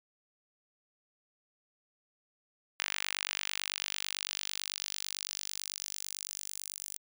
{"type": "tone with high-pass filter sweep", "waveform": "sawtooth", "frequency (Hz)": 49, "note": "G1", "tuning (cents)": 0, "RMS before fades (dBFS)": -39, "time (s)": [2.79, 6.98], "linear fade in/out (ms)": 10, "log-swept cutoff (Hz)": [2100, 8200], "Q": 1.3, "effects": []}